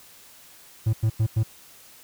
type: tone bursts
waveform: triangle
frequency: 110.3 Hz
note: A2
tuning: 5 cents sharp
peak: -16 dBFS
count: 4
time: 0.86-1.434 s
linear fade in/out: 10 ms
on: 73 ms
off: 94 ms
effects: white hiss -50 dBFS RMS until 2.03 s